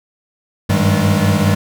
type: tone cluster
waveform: square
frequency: 96.7 / 101.7 / 157.5 / 192.9 / 209.4 Hz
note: G2 / G#2 / D#3 / G3 / G#3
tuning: -23 / -36 / +21 / -28 / +15 cents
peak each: -19 dBFS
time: 0.69-1.55 s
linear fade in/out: 10 ms
effects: none